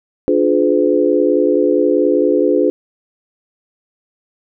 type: chord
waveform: sine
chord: D diminished seventh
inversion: none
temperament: just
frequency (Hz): 293.7 / 352.4 / 422.9 / 507.5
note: D4 / F4 / Ab4 / Cb5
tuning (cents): 0 / +16 / +31 / +47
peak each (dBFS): -16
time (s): 0.28-2.7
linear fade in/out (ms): 0
effects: none